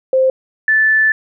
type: tone pair in turn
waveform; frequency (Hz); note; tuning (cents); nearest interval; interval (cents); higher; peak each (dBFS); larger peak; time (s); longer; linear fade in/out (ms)
sine; 523.3 / 1752; C5 / A6; 0 / -8; octave + major sixth; 2092; second; -9; neither; 0.13-0.3 / 0.68-1.12; second; 2
effects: none